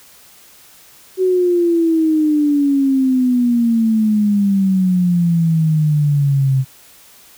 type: exponential sweep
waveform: sine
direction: down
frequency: 376.9 to 130.81 Hz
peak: -11 dBFS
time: 1.17-6.65 s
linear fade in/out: 50 ms
effects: white hiss -45 dBFS RMS until 7.37 s